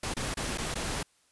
pink noise with dropouts, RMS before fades -33 dBFS, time 0.03-1.03 s, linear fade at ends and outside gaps 5 ms, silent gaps 0.14-0.166 / 0.342-0.37 / 0.576-0.582 / 0.743-0.754 s, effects white hiss -67 dBFS RMS until 1.31 s + resampled to 24000 Hz

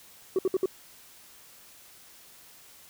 sine tone bursts, 377.4 Hz, F#4, 34 cents sharp, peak -19 dBFS, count 4, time 0.36-0.658 s, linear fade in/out 2 ms, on 28 ms, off 62 ms, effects tanh soft clip ceiling -20 dBFS + white hiss -53 dBFS RMS until 2.89 s

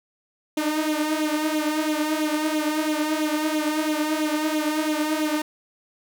sawtooth tone with flanger, 306.8 Hz, D#4, 24 cents flat, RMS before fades -24 dBFS, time 0.57-5.42 s, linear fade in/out 5 ms, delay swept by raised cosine 0.29 to 4.39 ms, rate 3 Hz, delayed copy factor +0.7, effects none

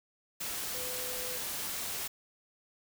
sine tone in noise, 502 Hz, B4, 28 cents sharp, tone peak -43 dBFS, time 0.74-1.38 s, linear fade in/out 10 ms, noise white, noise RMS -37 dBFS, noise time 0.4-2.08 s, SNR -9 dB, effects none

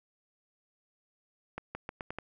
accelerating click train, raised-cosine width 0.5 ms, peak -22 dBFS, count 6, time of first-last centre 1.58-2.186 s, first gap 170 ms, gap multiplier 0.83, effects none

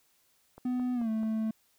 click train, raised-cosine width 1 ms, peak -34 dBFS, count 4, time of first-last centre 0.58-1.232 s, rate 4.6 Hz
triangle tone with pitch glide, 249.9 to 220.1 Hz, B3 to A3, +21 to +1 cents, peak -26 dBFS, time 0.65-1.51 s, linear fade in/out 5 ms, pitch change -220 cents, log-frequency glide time 0.94-1.09 s
effects white hiss -69 dBFS RMS until 1.78 s

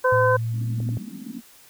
harmonic tone, 510 Hz, C5, 44 cents flat, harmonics 1 / 2 / 3, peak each -18 / -21 / -23 dBFS, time 0.04-0.37 s, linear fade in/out 10 ms
sine tone with pitch glide, 112.2 to 116.02 Hz, A2 to A#2, +34 to -8 cents, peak -23 dBFS, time 0.12-0.98 s, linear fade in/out 5 ms, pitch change +58 cents, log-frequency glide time 0.24-0.67 s
pink band-pass noise, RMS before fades -36 dBFS, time 0.52-1.42 s, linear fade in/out 50 ms, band 200 to 260 Hz, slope 48 dB/octave
clicks, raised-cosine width 2 ms, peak -24 dBFS, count 3, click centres 0.803 / 0.89 / 0.971 s
effects white hiss -51 dBFS RMS until 1.69 s

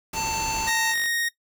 harmonic tone, 891 Hz, A5, 22 cents sharp, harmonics 1 / 3 / 5 / 7 / 8, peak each -27 / -32 / -34 / -35 / -36 dBFS, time 0.13-0.95 s, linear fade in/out 50 ms
pink noise, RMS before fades -34 dBFS, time 0.13-0.7 s, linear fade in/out 5 ms
click train, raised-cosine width 0.2 ms, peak -21 dBFS, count 36, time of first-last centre 0.34-1.059 s, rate 48.7 Hz
sawtooth tone, 1864.7 Hz, A#6, in tune, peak -20 dBFS, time 0.67-1.29 s, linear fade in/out 10 ms
effects noise-tail reverb RT60 0.1 s tail -18 dB re dry

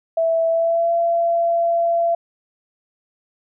sine tone with pitch glide, 658 to 678.5 Hz, E5 to E5, -3 to +50 cents, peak -15 dBFS, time 0.17-2.15 s, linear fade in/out 5 ms, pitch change +53 cents, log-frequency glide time 0.48-0.92 s, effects none

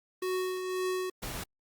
square tone with tremolo, 370 Hz, F#4, in tune, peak -29 dBFS, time 0.22-1.1 s, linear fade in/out 5 ms, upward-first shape triangle, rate 1.9 Hz, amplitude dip 50%
pink noise, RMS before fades -38 dBFS, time 1.22-1.44 s, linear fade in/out 10 ms
effects Opus 32 kbps

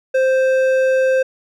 triangle tone with hard clipping, 523.3 Hz, C5, in tune, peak -14 dBFS, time 0.14-1.23 s, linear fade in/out 10 ms, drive 12 dB, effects none

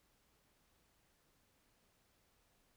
silence, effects pink hiss -75 dBFS RMS until 2.76 s

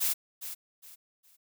blue noise with echo, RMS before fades -28 dBFS, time 0-0.14 s, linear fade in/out 20 ms, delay 410 ms, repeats 3, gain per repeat -11 dB, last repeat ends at 1.37 s, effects none

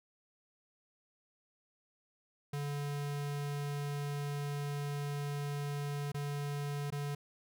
square tone with dropouts, 144 Hz, D3, 34 cents flat, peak -36 dBFS, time 2.53-7.15 s, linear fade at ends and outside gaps 5 ms, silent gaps 6.119-6.144 / 6.904-6.922 s, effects none

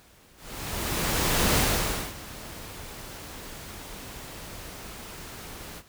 pink noise with ADSR envelope, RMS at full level -22 dBFS, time 0.36-5.83 s, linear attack 1200 ms, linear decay 570 ms, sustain -19 dB, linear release 52 ms, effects pink hiss -56 dBFS RMS until 5.88 s

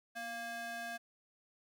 square ring-modulated tone, 466.2 Hz, A#4, in tune, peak -38 dBFS, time 0.15-0.98 s, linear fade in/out 20 ms, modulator 1160 Hz, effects none

